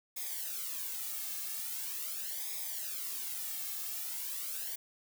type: noise with flanger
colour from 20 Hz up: blue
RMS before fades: -39 dBFS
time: 0.16-4.76 s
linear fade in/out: 10 ms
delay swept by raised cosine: 0.68 to 2.08 ms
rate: 0.42 Hz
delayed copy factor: -0.8
effects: none